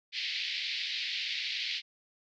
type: band-pass noise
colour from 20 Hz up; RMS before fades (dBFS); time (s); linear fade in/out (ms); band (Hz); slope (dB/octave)
white; -35; 0.12-1.82; 50; 2000 to 4600; 48
effects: none